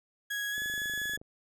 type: tone with pitch glide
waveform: 35% pulse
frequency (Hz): 1661.2 to 1697.1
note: G#6 to G#6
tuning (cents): 0 to +37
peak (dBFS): -30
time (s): 0.3-1.17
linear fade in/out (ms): 10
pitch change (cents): +37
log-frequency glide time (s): 0.51-0.56
type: click train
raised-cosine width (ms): 2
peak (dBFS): -36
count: 17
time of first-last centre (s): 0.58-1.215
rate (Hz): 25.2
effects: none